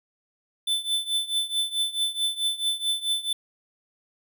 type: tone with tremolo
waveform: square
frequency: 3520 Hz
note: A7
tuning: in tune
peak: -21 dBFS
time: 0.67-3.33 s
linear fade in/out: 5 ms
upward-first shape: triangle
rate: 4.6 Hz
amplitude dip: 90%
effects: none